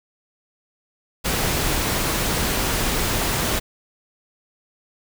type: noise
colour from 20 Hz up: pink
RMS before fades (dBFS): -22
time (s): 1.24-3.6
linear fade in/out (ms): 20
effects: none